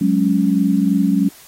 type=chord; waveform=sine; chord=F# suspended second; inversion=none; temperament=just; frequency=185 / 208.1 / 277.5 Hz; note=F#3 / G#3 / C#4; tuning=0 / +4 / +2 cents; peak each=-17 dBFS; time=0.01-1.29 s; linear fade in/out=5 ms; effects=white hiss -44 dBFS RMS until 1.47 s + AAC 48 kbps